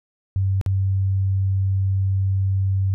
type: tone with dropouts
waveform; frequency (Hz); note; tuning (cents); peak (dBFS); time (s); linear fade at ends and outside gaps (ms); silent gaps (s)
sine; 96.4; G2; -28; -17; 0.36-2.94; 0; 0.613-0.662
effects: none